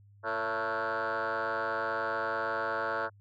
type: tone with frequency modulation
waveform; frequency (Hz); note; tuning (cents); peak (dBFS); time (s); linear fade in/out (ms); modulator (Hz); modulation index
sine; 998; B5; +18; -27; 0.23-3.1; 50; 109; 5.1
effects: tanh soft clip ceiling -28 dBFS + added 101 Hz sine -55 dBFS peak until 3.2 s